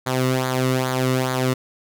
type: tone with flanger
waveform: sawtooth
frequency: 129 Hz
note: C3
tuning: 24 cents flat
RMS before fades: -21 dBFS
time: 0.06-1.54 s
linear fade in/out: 10 ms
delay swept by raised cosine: 0.36 to 1.26 ms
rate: 2.4 Hz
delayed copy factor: -0.65
effects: none